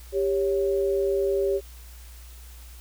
sine tone pair together, 395.5 / 554.4 Hz, G4 / C#5, +15 / 0 cents, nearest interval tritone, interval 585 cents, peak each -22 / -27 dBFS, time 0.12-1.61 s, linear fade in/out 50 ms, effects added 60 Hz sine -42 dBFS peak until 2.8 s + white hiss -51 dBFS RMS until 2.8 s

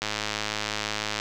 click train, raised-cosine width 0.2 ms, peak -10 dBFS, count 126, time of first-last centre 0.02-1.199 s, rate 106 Hz, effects none

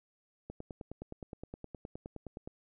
click train, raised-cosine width 2 ms, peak -29 dBFS, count 20, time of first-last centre 0.5-2.475 s, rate 9.62 Hz, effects none

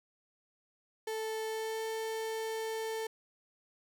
35% pulse tone with pitch glide, 440 to 444.3 Hz, A4 to A4, 0 to +17 cents, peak -33 dBFS, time 1.07-3.07 s, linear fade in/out 5 ms, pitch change +17 cents, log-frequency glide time 1.47-1.83 s, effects none

